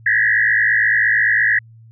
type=tone with frequency modulation; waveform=sine; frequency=1800 Hz; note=A6; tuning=39 cents sharp; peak=-12 dBFS; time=0.06-1.59 s; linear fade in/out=5 ms; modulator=54.4 Hz; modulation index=3.1; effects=added 113 Hz sine -41 dBFS peak until 1.91 s